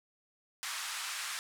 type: band-pass noise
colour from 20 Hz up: pink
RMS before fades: -39 dBFS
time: 0.63-1.39 s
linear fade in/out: 0 ms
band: 1100 to 11000 Hz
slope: 24 dB/octave
effects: none